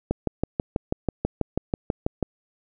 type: click train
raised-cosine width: 2 ms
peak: -9 dBFS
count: 14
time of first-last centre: 0.11-2.227 s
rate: 6.14 Hz
effects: none